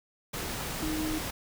sine tone in noise, 311.1 Hz, D#4, in tune, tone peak -31 dBFS, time 0.82-1.19 s, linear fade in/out 10 ms, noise pink, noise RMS -35 dBFS, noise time 0.33-1.31 s, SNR +1 dB, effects none

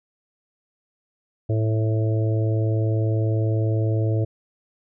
harmonic tone, 110 Hz, A2, in tune, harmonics 1 / 3 / 4 / 5 / 6, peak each -19 / -29 / -31 / -33 / -35 dBFS, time 1.49-4.25 s, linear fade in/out 10 ms, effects none

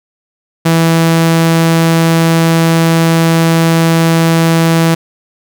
sawtooth tone, 164.6 Hz, E3, 2 cents flat, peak -3 dBFS, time 0.65-4.95 s, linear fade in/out 10 ms, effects none

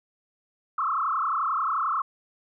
sine tone with frequency modulation, 1210 Hz, D#6, 49 cents flat, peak -23 dBFS, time 0.78-2.02 s, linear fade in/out 5 ms, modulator 31.3 Hz, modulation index 4.6, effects none

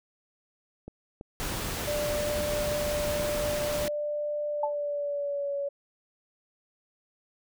click train, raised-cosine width 2 ms, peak -27 dBFS, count 8, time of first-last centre 0.88-3.198 s, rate 3.02 Hz
pink noise, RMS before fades -33 dBFS, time 1.4-3.88 s, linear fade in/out 0 ms
sine tone with pitch glide, 592 to 564.3 Hz, D5 to C#5, +14 to +31 cents, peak -28 dBFS, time 1.87-5.69 s, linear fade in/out 10 ms, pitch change -83 cents, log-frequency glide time 4.48-5.53 s
sine tone with exponential decay, 874 Hz, A5, 12 cents flat, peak -22 dBFS, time 4.63-4.75 s, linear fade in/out 5 ms, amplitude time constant 26 ms
effects none

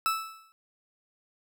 40% pulse tone with exponential decay, 1313 Hz, E6, 7 cents flat, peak -21 dBFS, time 0.06-0.52 s, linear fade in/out 0 ms, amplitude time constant 100 ms, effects none

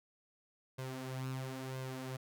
sawtooth tone with flanger, 130.81 Hz, C3, in tune, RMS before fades -42 dBFS, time 0.78-2.17 s, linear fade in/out 10 ms, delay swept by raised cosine 1.9 to 6.9 ms, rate 0.99 Hz, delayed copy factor +0.6, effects none

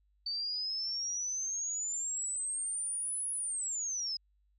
sine exponential two-way sweep, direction up then down, 4551 to 10440 to 5030 Hz, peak -33 dBFS, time 0.26-4.17 s, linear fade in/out 5 ms, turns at 3.31 s, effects added 50 Hz sine -68 dBFS peak until 4.58 s

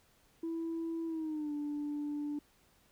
sine tone with pitch glide, 329.6 to 293.6 Hz, E4 to D4, 0 to 0 cents, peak -33 dBFS, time 0.43-2.39 s, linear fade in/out 5 ms, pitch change -200 cents, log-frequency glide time 1.06-1.53 s, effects tanh soft clip ceiling -32 dBFS + pink hiss -68 dBFS RMS until 2.91 s

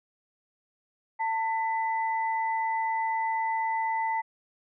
sine tone pair together, 896 / 1995.8 Hz, A5 / B6, +31 / +18 cents, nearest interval octave + major second, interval 1387 cents, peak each -26 / -34 dBFS, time 1.19-4.22 s, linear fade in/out 20 ms, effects none

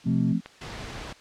sine chord, F major, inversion none, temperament equal with one note detuned, 172.31 / 220 / 261.6 Hz, F3 / A3 / C4, -23 / 0 / 0 cents, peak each -25 / -25 / -28 dBFS, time 0.04-0.41 s, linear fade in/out 50 ms
triangle tone, 126.7 Hz, B2, 45 cents sharp, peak -25 dBFS, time 0.06-0.33 s, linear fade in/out 10 ms
click, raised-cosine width 0.3 ms, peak -23 dBFS, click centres 0.46 s
pink noise, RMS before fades -37 dBFS, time 0.61-1.13 s, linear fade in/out 5 ms
effects white hiss -52 dBFS RMS until 1.2 s + low-pass 5000 Hz 12 dB/octave

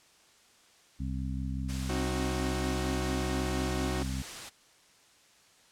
harmonic tone, 65.41 Hz, C2, in tune, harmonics 1 / 2 / 3 / 4, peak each -34 / -37 / -39 / -40 dBFS, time 0.99-4.23 s, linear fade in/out 20 ms
white noise, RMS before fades -41 dBFS, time 1.68-4.5 s, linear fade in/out 20 ms
sawtooth chord, C diminished, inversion none, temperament equal with one note detuned, 266 / 311.1 / 370 Hz, C4 / Eb4 / Gb4, +29 / 0 / 0 cents, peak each -33 / -34 / -32 dBFS, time 1.89-4.03 s, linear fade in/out 5 ms
effects white hiss -61 dBFS RMS until 5.71 s + low-pass 8000 Hz 12 dB/octave

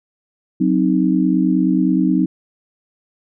sine chord, C diminished, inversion second, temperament equal, 185 / 261.6 / 311.1 Hz, Gb3 / C4 / Eb4, 0 / 0 / 0 cents, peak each -17 dBFS, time 0.6-2.26 s, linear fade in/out 10 ms, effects none

